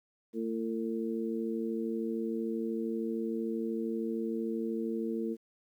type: harmonic tone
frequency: 113 Hz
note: A2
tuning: 47 cents sharp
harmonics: 2 / 3 / 4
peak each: -34 / -36 / -37 dBFS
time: 0.33-5.37 s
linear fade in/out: 50 ms
effects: 11-bit